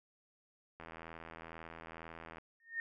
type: click train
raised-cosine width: 0.5 ms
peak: -33 dBFS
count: 131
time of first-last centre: 0.8-2.383 s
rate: 82.1 Hz
type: tone with exponential growth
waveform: sine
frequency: 1834 Hz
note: A#6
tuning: 29 cents flat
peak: -32 dBFS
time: 2.6-2.8 s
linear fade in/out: 1 ms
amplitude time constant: 42 ms
effects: none